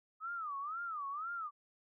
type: tone with vibrato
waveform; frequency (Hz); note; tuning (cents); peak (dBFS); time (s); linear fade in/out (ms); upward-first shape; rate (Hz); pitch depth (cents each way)
sine; 1244.5; D#6; 0; -38; 0.2-1.51; 50; sine; 2; 210
effects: none